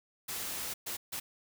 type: noise bursts at uneven times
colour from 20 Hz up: white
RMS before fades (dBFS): -38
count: 3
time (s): 0.28-0.74 / 0.86-0.97 / 1.12-1.2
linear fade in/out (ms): 10
effects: none